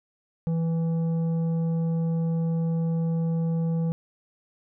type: tone with tanh clipping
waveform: sine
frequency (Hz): 164.81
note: E3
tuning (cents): 0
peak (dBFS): -24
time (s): 0.47-3.92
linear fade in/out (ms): 0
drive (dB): 8
effects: none